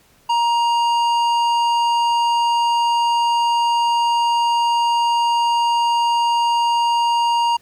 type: tone with tanh clipping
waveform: sine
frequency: 940 Hz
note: A#5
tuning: 14 cents sharp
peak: -16 dBFS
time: 0.29-7.57 s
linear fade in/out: 10 ms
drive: 13 dB
effects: pink hiss -54 dBFS RMS until 7.61 s + MP3 96 kbps